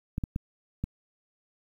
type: clicks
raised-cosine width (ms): 5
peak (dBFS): -17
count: 4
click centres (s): 0.181 / 0.238 / 0.361 / 0.84
effects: 9-bit